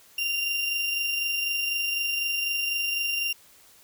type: tone pair together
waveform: 35% pulse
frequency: 2779 / 2803 Hz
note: F7 / F7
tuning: -9 / +6 cents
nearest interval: unison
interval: 15 cents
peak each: -24 / -35 dBFS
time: 0.18-3.33 s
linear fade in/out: 5 ms
effects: white hiss -55 dBFS RMS until 3.83 s